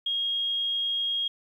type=tone; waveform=sine; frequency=3264 Hz; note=G#7; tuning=31 cents flat; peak=-25 dBFS; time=0.06-1.28 s; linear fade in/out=5 ms; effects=10-bit